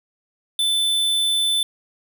square tone, 3520 Hz, A7, in tune, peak -18 dBFS, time 0.59-1.63 s, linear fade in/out 2 ms, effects none

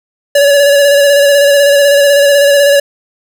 square tone with vibrato, 568 Hz, C#5, 42 cents sharp, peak -5 dBFS, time 0.35-2.8 s, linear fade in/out 5 ms, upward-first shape square, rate 16 Hz, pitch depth 23 cents each way, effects none

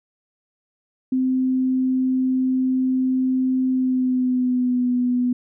sine tone with pitch glide, 258.6 to 247.4 Hz, C4 to B3, -20 to +3 cents, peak -17 dBFS, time 1.12-5.33 s, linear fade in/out 5 ms, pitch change -77 cents, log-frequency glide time 3.7-4.89 s, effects none

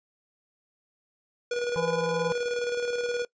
square tone with tremolo, 482.9 Hz, B4, 39 cents flat, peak -26 dBFS, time 1.51-3.25 s, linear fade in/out 5 ms, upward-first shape square, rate 19 Hz, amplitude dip 40%
harmonic tone, 168 Hz, E3, 33 cents sharp, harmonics 1 / 3 / 5 / 6, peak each -33 / -31 / -37 / -36 dBFS, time 1.76-2.32 s, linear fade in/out 0 ms
effects noise-tail reverb RT60 0.1 s tail -21 dB re dry + resampled to 16000 Hz

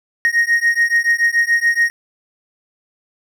triangle beating tone pair, 1864.7 / 1871.7 Hz, A#6 / A#6, 0 / +7 cents, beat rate 7 Hz, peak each -14 dBFS, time 0.25-1.9 s, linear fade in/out 0 ms, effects none

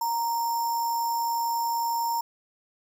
sine tone with sample-and-hold, 931 Hz, A#5, 2 cents flat, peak -24 dBFS, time 0.01-2.21 s, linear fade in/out 5 ms, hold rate 6300 Hz, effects none

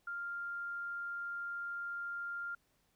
sine tone, 1396.9 Hz, F6, in tune, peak -38 dBFS, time 0.07-2.55 s, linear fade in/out 5 ms, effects pink hiss -75 dBFS RMS until 2.95 s

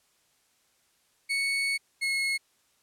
35% pulse tone pair in turn, 2217 / 2173 Hz, C#7 / C#7, 0 / -35 cents, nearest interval unison, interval 35 cents, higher first, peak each -24 dBFS, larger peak neither, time 1.29-1.78 / 2.01-2.38 s, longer first, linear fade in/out 20 ms, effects white hiss -68 dBFS RMS until 2.82 s + low-pass 11000 Hz 12 dB/octave

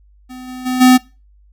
square tone with level steps, 254.1 Hz, B3, 49 cents sharp, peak -31 / -28 / -17 / -6 dBFS, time 0.29-0.98 s, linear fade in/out 20 ms, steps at 0.47 / 0.65 / 0.8 s, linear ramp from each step 20 ms, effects noise-tail reverb RT60 0.3 s tail -22 dB re dry + added 50 Hz sine -46 dBFS peak until 1.52 s

